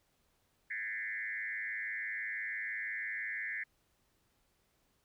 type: tone with frequency modulation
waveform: sine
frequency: 1913 Hz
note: A#6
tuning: 44 cents sharp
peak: -36 dBFS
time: 0.7-3.64 s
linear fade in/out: 10 ms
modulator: 106 Hz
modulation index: 2.4
effects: pink hiss -75 dBFS RMS until 5.04 s